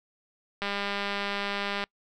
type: click train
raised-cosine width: 0.3 ms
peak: -15 dBFS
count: 246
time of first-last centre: 0.62-1.839 s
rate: 201 Hz
effects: noise-tail reverb RT60 0.1 s tail -26 dB re dry